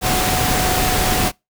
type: tone in noise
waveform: sine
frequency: 738 Hz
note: F#5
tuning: 5 cents flat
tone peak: -22 dBFS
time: 0.01-1.32 s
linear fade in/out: 50 ms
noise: pink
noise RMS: -18 dBFS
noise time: 0.01-1.32 s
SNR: -7 dB
effects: noise-tail reverb RT60 0.2 s tail -24 dB re dry